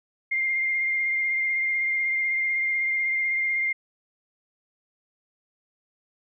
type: tone with vibrato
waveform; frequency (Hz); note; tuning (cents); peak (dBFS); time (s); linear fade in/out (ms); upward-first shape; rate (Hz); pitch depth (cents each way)
sine; 2111; C7; +15; -22; 0.31-3.73; 10; sine; 16; 18
effects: none